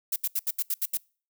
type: noise bursts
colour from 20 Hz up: violet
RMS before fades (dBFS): -27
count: 8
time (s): 0.12-0.973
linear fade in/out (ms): 5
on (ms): 41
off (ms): 75
effects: noise-tail reverb RT60 0.4 s tail -26 dB re dry